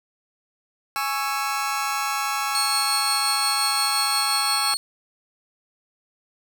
sawtooth chord, C# minor, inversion second, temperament just, 831.5 / 1108.7 / 1330.5 Hz, G#5 / C#6 / E6, +2 / 0 / +16 cents, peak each -24 dBFS, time 0.96-4.74 s, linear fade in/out 0 ms
30% pulse tone with tremolo, 4349 Hz, C#8, 34 cents flat, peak -18 dBFS, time 2.55-4.77 s, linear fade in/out 0 ms, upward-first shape triangle, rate 5.7 Hz, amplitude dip 35%
effects none

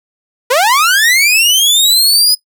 sawtooth linear sweep, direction up, 463.3 to 5040 Hz, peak -4 dBFS, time 0.5-2.35 s, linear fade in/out 10 ms, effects noise-tail reverb RT60 0.1 s tail -18 dB re dry

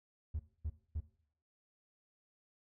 triangle tone bursts, 77.2 Hz, D#2, 13 cents flat, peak -32 dBFS, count 3, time 0.34-1.005 s, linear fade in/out 10 ms, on 55 ms, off 250 ms, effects noise-tail reverb RT60 0.6 s tail -18 dB re dry + tanh soft clip ceiling -30 dBFS

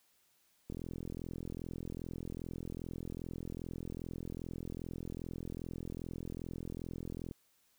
click train, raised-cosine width 3 ms, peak -29 dBFS, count 282, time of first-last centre 0.7-7.312 s, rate 42.5 Hz, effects white hiss -72 dBFS RMS until 7.78 s

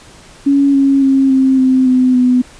sine tone with pitch steps, 279.6 / 274.5 / 269.5 / 264.5 / 259.7 / 254.9 / 250.2 Hz, C#4 / C#4 / C#4 / C4 / C4 / C4 / B3, +15 / -17 / -49 / +19 / -13 / -45 / +23 cents, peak -7 dBFS, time 0.46-2.42 s, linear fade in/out 10 ms, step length 280 ms, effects pink hiss -40 dBFS RMS until 2.59 s + resampled to 22050 Hz

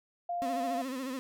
sine tone, 698.5 Hz, F5, in tune, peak -31 dBFS, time 0.29-0.82 s, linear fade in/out 5 ms
35% pulse tone with vibrato, 261.6 Hz, C4, in tune, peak -33 dBFS, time 0.42-1.19 s, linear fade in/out 0 ms, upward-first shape sine, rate 14 Hz, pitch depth 80 cents each way
effects none

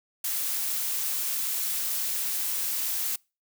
blue noise, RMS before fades -29 dBFS, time 0.24-3.16 s, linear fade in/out 5 ms, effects noise-tail reverb RT60 0.3 s tail -26 dB re dry

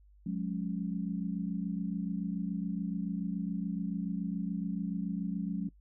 sine chord, F# suspended second, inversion none, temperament equal with one note detuned, 180.67 / 207.7 / 277.2 Hz, F#3 / G#3 / C#4, -41 / 0 / 0 cents, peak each -34 / -36 / -40 dBFS, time 0.26-5.69 s, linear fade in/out 5 ms, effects noise-tail reverb RT60 0.1 s tail -22 dB re dry + added 50 Hz sine -57 dBFS peak until 5.8 s

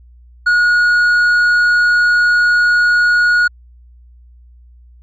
triangle tone with tanh clipping, 1448 Hz, F#6, 38 cents flat, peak -10 dBFS, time 0.46-3.48 s, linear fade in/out 10 ms, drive 9 dB, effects added 60 Hz sine -40 dBFS peak until 5.02 s

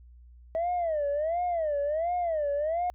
sine tone with vibrato, 638 Hz, D#5, 43 cents sharp, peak -24 dBFS, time 0.55-2.9 s, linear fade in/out 0 ms, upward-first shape sine, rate 1.4 Hz, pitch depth 200 cents each way, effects tanh soft clip ceiling -23 dBFS + added 60 Hz sine -49 dBFS peak until 2.94 s

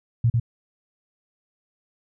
sine tone with echo, 117 Hz, A#2, 7 cents sharp, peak -15 dBFS, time 0.24-0.3 s, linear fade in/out 5 ms, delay 99 ms, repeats 1, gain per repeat -2 dB, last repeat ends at 0.399 s, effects none

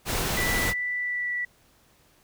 pink noise, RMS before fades -27 dBFS, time 0.05-0.74 s, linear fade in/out 50 ms
sine tone with pitch glide, 1975.5 to 1956.2 Hz, B6 to B6, 0 to -17 cents, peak -26 dBFS, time 0.37-1.45 s, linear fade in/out 5 ms, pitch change -17 cents, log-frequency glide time 0.96-1.33 s
effects pink hiss -61 dBFS RMS until 2.23 s

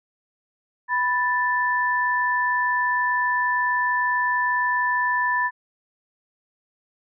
sine tone pair together, 987.8 / 1761.2 Hz, B5 / A6, 0 / +1 cents, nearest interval minor seventh, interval 1001 cents, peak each -22 dBFS, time 0.88-5.51 s, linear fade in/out 50 ms, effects none

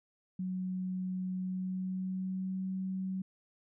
sine tone with pitch glide, 185 to 188.67 Hz, F#3 to F#3, 0 to +34 cents, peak -33 dBFS, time 0.39-3.22 s, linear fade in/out 5 ms, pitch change +34 cents, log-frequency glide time 1.38-2.68 s, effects none

